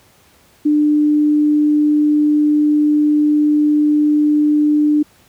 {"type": "tone", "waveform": "sine", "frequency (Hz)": 298.6, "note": "D4", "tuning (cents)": 29, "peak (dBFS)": -10, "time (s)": [0.65, 5.03], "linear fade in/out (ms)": 10, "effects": ["pink hiss -51 dBFS RMS until 5.28 s", "high-pass 60 Hz 12 dB/octave"]}